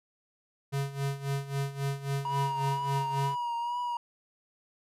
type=tone with tremolo; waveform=square; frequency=138.8 Hz; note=C#3; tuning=3 cents sharp; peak=-28 dBFS; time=0.72-3.36 s; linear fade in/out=20 ms; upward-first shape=sine; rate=3.7 Hz; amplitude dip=80%
type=tone with vibrato; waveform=triangle; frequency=956 Hz; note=A#5; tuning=43 cents sharp; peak=-28 dBFS; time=2.25-3.97 s; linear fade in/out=2 ms; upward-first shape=triangle; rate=2.1 Hz; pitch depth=42 cents each way
effects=resampled to 32000 Hz